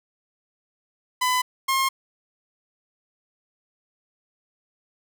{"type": "tone pair in turn", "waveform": "sawtooth", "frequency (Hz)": [1005, 1069.6], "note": ["B5", "C6"], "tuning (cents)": [30, 38], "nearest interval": "minor second", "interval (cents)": 108, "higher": "second", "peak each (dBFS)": [-16, -16], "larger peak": "neither", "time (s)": [[1.21, 1.42], [1.68, 1.89]], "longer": "neither", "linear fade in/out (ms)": 10, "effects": []}